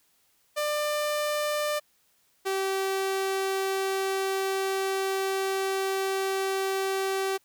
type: tone pair in turn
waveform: sawtooth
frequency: 596 / 385.9 Hz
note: D5 / G4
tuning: +25 / -27 cents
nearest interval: minor sixth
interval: 752 cents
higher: first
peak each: -22 dBFS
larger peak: neither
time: 0.56-1.8 / 2.45-7.38 s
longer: second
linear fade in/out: 20 ms
effects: white hiss -67 dBFS RMS until 7.44 s